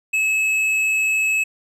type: tone with tanh clipping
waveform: sine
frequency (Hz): 2587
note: E7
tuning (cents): -33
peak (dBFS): -18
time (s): 0.13-1.44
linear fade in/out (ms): 10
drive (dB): 9
effects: resampled to 32000 Hz